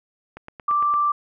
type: click train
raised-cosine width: 0.5 ms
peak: -22 dBFS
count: 6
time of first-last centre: 0.37-0.939 s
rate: 8.78 Hz
type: tone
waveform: sine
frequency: 1174.7 Hz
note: D6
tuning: in tune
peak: -17 dBFS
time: 0.68-1.12 s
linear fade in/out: 5 ms
effects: none